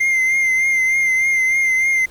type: tone with vibrato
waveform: triangle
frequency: 2093 Hz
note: C7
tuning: in tune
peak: -12 dBFS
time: 0-2.06 s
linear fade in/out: 10 ms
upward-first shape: triangle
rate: 3.3 Hz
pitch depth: 39 cents each way
effects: pink hiss -46 dBFS RMS until 2.1 s